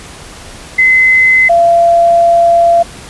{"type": "tone pair in turn", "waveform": "sine", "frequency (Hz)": [2045, 682.4], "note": ["C7", "F5"], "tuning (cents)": [-40, -40], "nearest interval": "octave + perfect fifth", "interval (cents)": 1900, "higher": "first", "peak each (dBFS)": -4, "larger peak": "neither", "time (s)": [[0.78, 1.49], [1.49, 2.83]], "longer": "second", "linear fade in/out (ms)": 10, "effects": ["pink hiss -31 dBFS RMS until 3.09 s", "resampled to 24000 Hz"]}